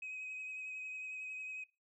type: tone with vibrato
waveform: sine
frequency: 2530 Hz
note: D#7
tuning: 28 cents sharp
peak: -40 dBFS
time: 0.02-1.64 s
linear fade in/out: 5 ms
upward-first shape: sine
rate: 11 Hz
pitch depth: 16 cents each way
effects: noise-tail reverb RT60 0.3 s tail -24 dB re dry + tanh soft clip ceiling -39 dBFS